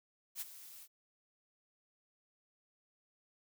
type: noise with ADSR envelope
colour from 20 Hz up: blue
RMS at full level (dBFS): -39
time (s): 0.35-0.88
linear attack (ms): 61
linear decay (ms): 24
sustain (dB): -14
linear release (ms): 53
effects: none